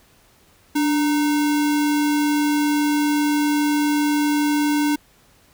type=tone with sample-and-hold; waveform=sine; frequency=293.7 Hz; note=D4; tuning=in tune; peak=-16 dBFS; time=0.75-4.96 s; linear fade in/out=10 ms; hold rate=1225 Hz; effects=pink hiss -55 dBFS RMS until 5.53 s